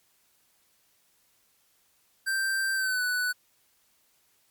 square tone with pitch glide, 1568 to 1486.8 Hz, G6 to F#6, 0 to +8 cents, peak -26 dBFS, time 2.26-3.33 s, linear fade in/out 20 ms, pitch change -92 cents, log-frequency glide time 2.74-3.02 s, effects white hiss -67 dBFS RMS until 4.5 s + MP3 96 kbps

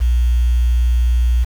sine tone with quantisation, 60.1 Hz, B1, 46 cents flat, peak -11 dBFS, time 0-1.45 s, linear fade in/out 20 ms, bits 6, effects none

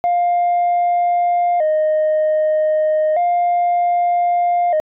sine tone with vibrato, 659.3 Hz, E5, in tune, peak -11 dBFS, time 0.04-4.8 s, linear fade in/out 0 ms, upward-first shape square, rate 0.32 Hz, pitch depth 110 cents each way, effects tanh soft clip ceiling -11 dBFS

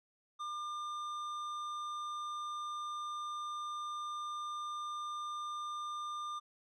sine tone with tanh clipping, 1200 Hz, D6, 37 cents sharp, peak -40 dBFS, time 0.39-6.4 s, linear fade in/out 20 ms, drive 11 dB, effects none

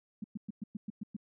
sine tone bursts, 209.7 Hz, G#3, 17 cents sharp, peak -35 dBFS, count 8, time 0.22-1.166 s, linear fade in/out 5 ms, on 22 ms, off 110 ms, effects none

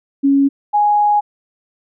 sine tone pair in turn, 277.2 / 830.7 Hz, C#4 / G#5, 0 / 0 cents, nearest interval octave + perfect fifth, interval 1900 cents, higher second, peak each -9 / -10 dBFS, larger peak first, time 0.23-0.49 / 0.73-1.21 s, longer second, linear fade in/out 20 ms, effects none

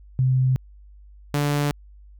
sine / sawtooth tone pair in turn, 129.5 / 145.36 Hz, C3 / D3, -17 / -17 cents, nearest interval major second, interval 200 cents, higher second, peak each -16 dBFS, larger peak neither, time 0.19-0.56 / 1.34-1.71 s, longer neither, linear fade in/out 0 ms, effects added 50 Hz sine -44 dBFS peak until 2.19 s

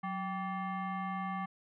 sine tone with frequency modulation, 185.1 Hz, F#3, 1 cent sharp, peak -34 dBFS, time 0.03-1.46 s, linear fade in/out 10 ms, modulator 968 Hz, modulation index 1.3, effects none

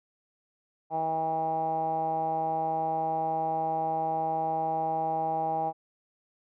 10% pulse tone with low-pass filter, 160.6 Hz, E3, 45 cents flat, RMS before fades -29 dBFS, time 0.9-5.73 s, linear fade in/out 50 ms, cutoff 780 Hz, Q 9.5, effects none

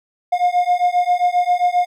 triangle beating tone pair, 710 / 717.5 Hz, F5 / F5, +28 / +47 cents, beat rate 7.5 Hz, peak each -15 dBFS, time 0.32-1.86 s, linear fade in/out 10 ms, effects none

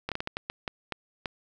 slowing click train, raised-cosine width 0.3 ms, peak -15 dBFS, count 10, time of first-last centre 0.09-1.258 s, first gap 27 ms, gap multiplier 1.37, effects none

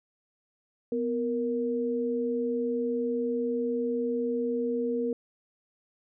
sine tone pair together, 248 / 468.1 Hz, B3 / A#4, +7 / +7 cents, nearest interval major seventh, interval 1100 cents, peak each -30 / -28 dBFS, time 0.92-5.13 s, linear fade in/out 2 ms, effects none

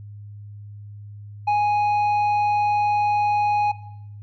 sine tone with tanh clipping, 830.6 Hz, G#5, in tune, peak -18 dBFS, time 1.47-3.72 s, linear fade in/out 10 ms, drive 6 dB, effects noise-tail reverb RT60 0.8 s tail -17 dB re dry + added 103 Hz sine -36 dBFS peak until 4.22 s

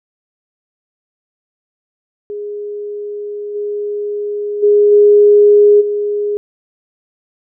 sine tone with level steps, 413.5 Hz, G#4, 8 cents flat, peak -21 / -17 / -6 / -4 / -14 dBFS, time 2.3-6.37 s, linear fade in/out 0 ms, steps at 3.54 / 4.62 / 4.91 / 5.8 s, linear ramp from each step 20 ms, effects none

